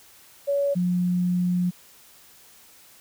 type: tone pair in turn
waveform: sine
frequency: 564 / 178.73 Hz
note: C#5 / F3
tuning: +30 / +40 cents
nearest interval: octave + minor sixth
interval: 1990 cents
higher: first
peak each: -20 dBFS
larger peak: neither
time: 0.47-0.75 / 0.75-1.71 s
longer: second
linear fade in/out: 20 ms
effects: white hiss -52 dBFS RMS until 3 s